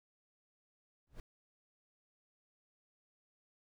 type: noise with exponential growth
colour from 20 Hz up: brown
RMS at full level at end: -43 dBFS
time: 1.07-1.2 s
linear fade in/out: 1 ms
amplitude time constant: 28 ms
effects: none